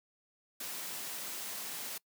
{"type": "high-pass noise", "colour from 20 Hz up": "white", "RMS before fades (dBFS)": -41, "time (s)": [0.6, 1.98], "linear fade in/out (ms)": 5, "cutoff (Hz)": 150, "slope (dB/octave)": 24, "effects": ["noise-tail reverb RT60 0.1 s tail -23 dB re dry"]}